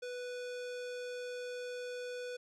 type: tone with low-pass filter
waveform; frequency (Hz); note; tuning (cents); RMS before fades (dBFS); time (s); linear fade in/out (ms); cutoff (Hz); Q
square; 493.9; B4; 0; -42; 0.02-2.37; 10; 6600; 0.92
effects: none